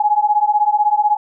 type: beating tone pair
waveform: sine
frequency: 830.6 / 846.6 Hz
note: G#5 / G#5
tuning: 0 / +33 cents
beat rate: 16 Hz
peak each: -15 dBFS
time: 0-1.17 s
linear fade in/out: 5 ms
effects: none